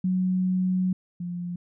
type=tone pair in turn; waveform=sine; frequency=184.6 / 175.61 Hz; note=F#3 / F3; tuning=-4 / +10 cents; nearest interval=minor second; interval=86 cents; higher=first; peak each=-21 / -29 dBFS; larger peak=first; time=0.04-0.93 / 1.2-1.56 s; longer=first; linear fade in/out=5 ms; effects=none